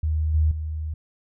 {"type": "tone with level steps", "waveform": "sine", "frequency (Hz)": 77.78, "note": "D#2", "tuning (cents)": 0, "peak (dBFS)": [-20, -16, -26], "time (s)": [0.03, 0.94], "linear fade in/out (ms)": 5, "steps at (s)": [0.34, 0.51], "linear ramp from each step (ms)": 5, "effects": []}